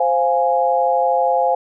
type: chord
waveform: sine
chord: F minor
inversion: second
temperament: equal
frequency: 523.3 / 698.5 / 830.6 Hz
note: C5 / F5 / Ab5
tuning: 0 / 0 / 0 cents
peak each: -18 dBFS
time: 0-1.55 s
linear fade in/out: 5 ms
effects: none